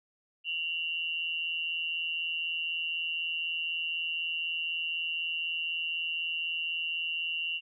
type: tone pair together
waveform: sine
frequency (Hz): 2760 / 2924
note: F7 / F#7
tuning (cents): -21 / -21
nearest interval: minor second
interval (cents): 100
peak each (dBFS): -32 / -35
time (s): 0.44-7.61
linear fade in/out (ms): 50
effects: none